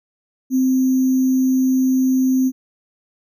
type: tone with sample-and-hold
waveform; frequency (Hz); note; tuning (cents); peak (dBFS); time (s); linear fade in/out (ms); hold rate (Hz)
sine; 260.3; C4; -9; -13; 0.5-2.52; 50; 6300
effects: none